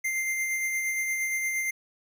square tone with tremolo, 2093 Hz, C7, in tune, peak -26 dBFS, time 0.04-1.71 s, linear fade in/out 10 ms, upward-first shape sine, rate 8.6 Hz, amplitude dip 30%, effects none

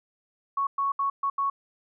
sine tone bursts at uneven times, 1108.7 Hz, C#6, in tune, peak -23 dBFS, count 5, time 0.57-0.67 / 0.78-0.92 / 0.99-1.1 / 1.23-1.3 / 1.38-1.5 s, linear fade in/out 5 ms, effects none

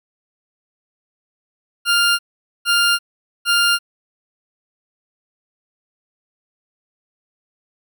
20% pulse tone bursts, 1401 Hz, F6, 5 cents sharp, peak -8 dBFS, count 3, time 1.85-3.79 s, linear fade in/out 50 ms, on 340 ms, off 460 ms, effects none

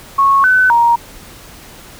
sine tone with pitch steps, 1100 / 1510 / 939 Hz, C#6 / F#6 / A#5, -14 / +35 / +12 cents, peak -7 dBFS, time 0.18-0.96 s, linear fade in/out 10 ms, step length 260 ms, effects pink hiss -37 dBFS RMS until 1.99 s

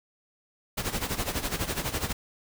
pink noise with tremolo, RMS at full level -28 dBFS, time 0.77-2.13 s, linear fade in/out 10 ms, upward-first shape sine, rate 12 Hz, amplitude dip 75%, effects none

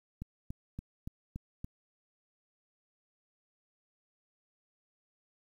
click train, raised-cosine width 5 ms, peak -27 dBFS, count 6, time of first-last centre 0.22-1.645 s, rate 3.51 Hz, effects 10-bit

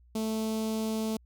sawtooth tone with notch filter, 219.9 Hz, A3, 1 cent flat, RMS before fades -31 dBFS, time 0.15-1.17 s, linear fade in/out 5 ms, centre 1700 Hz, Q 0.61, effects added 60 Hz sine -56 dBFS peak until 1.25 s

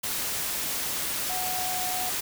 sine tone in noise, 735 Hz, F#5, 12 cents flat, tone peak -32 dBFS, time 1.29-2.1 s, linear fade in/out 10 ms, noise white, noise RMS -30 dBFS, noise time 0.03-2.21 s, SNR -5 dB, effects none

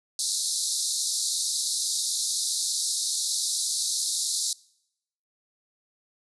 pink band-pass noise, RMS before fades -28 dBFS, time 0.19-4.53 s, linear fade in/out 2 ms, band 3800 to 11000 Hz, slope 96 dB/octave, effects noise-tail reverb RT60 0.8 s tail -24 dB re dry

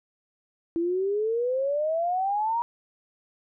sine exponential sweep, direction up, 329.6 to 958 Hz, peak -23 dBFS, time 0.76-2.62 s, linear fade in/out 0 ms, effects none

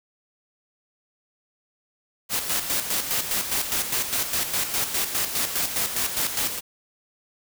white noise with tremolo, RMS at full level -24 dBFS, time 2.29-6.61 s, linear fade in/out 50 ms, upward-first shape square, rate 4.9 Hz, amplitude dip 55%, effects none

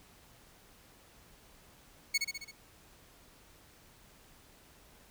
20% pulse tone with echo, 2209 Hz, C#7, 7 cents flat, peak -21 dBFS, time 2.14-2.18 s, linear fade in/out 10 ms, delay 67 ms, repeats 5, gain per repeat -4 dB, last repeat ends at 2.515 s, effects pink hiss -60 dBFS RMS until 5.1 s

